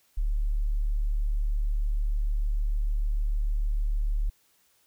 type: tone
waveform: sine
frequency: 36.71 Hz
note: D1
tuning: in tune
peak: -23 dBFS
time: 0.17-4.3 s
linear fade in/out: 10 ms
effects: white hiss -66 dBFS RMS until 4.86 s